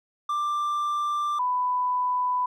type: tone pair in turn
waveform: triangle / sine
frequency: 1182 / 995.8 Hz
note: D6 / B5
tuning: +11 / +14 cents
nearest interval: minor third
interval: 297 cents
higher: first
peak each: -22 dBFS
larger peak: neither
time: 0.29-1.39 / 1.39-2.46 s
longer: first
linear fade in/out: 5 ms
effects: none